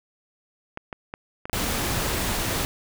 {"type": "clicks", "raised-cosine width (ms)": 0.5, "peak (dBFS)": -18, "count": 8, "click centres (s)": [0.774, 0.928, 1.139, 1.455, 1.497, 1.539, 1.572, 1.641]}
{"type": "noise", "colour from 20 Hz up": "pink", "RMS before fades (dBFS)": -26, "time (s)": [1.53, 2.65], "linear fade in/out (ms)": 0}
{"effects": []}